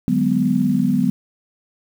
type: chord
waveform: sine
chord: G# half-diminished seventh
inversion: second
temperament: just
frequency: 149.51 / 186.89 / 207.7 / 249.2 Hz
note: D3 / F#3 / G#3 / B3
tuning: +31 / +18 / 0 / +16 cents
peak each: -24 / -20 / -21 / -18 dBFS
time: 0.08-1.1 s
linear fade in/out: 0 ms
effects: 7-bit